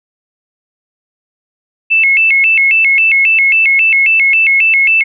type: tone with vibrato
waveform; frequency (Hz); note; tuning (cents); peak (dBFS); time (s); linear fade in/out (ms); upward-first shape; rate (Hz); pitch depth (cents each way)
sine; 2400; D7; +37; -6; 1.9-5.04; 20; square; 3.7; 170
effects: none